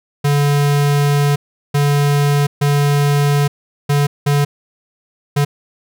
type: tone bursts at uneven times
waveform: square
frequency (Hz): 143.9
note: D3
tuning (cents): -35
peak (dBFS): -12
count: 6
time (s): 0.24-1.36 / 1.74-2.47 / 2.61-3.48 / 3.89-4.07 / 4.26-4.45 / 5.36-5.45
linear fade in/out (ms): 10
effects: none